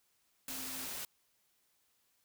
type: tone in noise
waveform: sine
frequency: 261.6 Hz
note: C4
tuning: in tune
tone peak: -51 dBFS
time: 0.48-0.86 s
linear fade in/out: 2 ms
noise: white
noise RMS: -42 dBFS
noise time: 0.48-1.05 s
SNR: -12 dB
effects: white hiss -75 dBFS RMS until 2.24 s